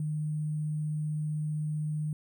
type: tone with sample-and-hold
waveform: sine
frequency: 152.6 Hz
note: D#3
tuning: 33 cents flat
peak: -29 dBFS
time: 0-2.13 s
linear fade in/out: 2 ms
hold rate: 8820 Hz
effects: none